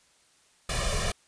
pink noise with comb filter, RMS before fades -28 dBFS, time 0.69-1.12 s, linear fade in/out 5 ms, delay 1.7 ms, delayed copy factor +0.95, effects white hiss -63 dBFS RMS until 1.27 s + resampled to 22050 Hz

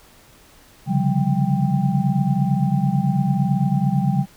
sine tone cluster, 135.6 / 144.6 / 178.5 / 197.7 / 789 Hz, C#3 / D3 / F3 / G3 / G5, -38 / -27 / +38 / +15 / +11 cents, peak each -22 / -22 / -22 / -22 / -29 dBFS, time 0.86-4.26 s, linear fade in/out 50 ms, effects pink hiss -50 dBFS RMS until 4.36 s

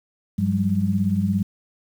sine tone cluster, 98.7 / 182.4 / 199.7 Hz, G2 / F#3 / G3, +12 / -24 / +32 cents, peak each -24 / -24 / -21 dBFS, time 0.38-1.43 s, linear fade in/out 10 ms, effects 8-bit

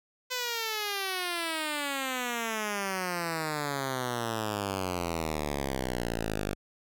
5% pulse exponential sweep, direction down, 510 to 49 Hz, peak -19 dBFS, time 0.3-6.55 s, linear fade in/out 20 ms, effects none

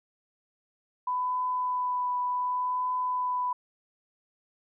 sine tone with vibrato, 997 Hz, B5, 16 cents sharp, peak -26 dBFS, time 1.07-3.53 s, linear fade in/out 5 ms, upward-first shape triangle, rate 0.67 Hz, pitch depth 14 cents each way, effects none

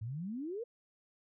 sine exponential sweep, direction up, 102.8 to 493.9 Hz, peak -37 dBFS, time 0.01-0.64 s, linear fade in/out 10 ms, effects none

